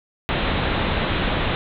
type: low-pass noise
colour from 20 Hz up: pink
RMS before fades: -22 dBFS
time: 0.29-1.55 s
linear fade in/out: 0 ms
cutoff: 3900 Hz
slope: 96 dB/octave
effects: none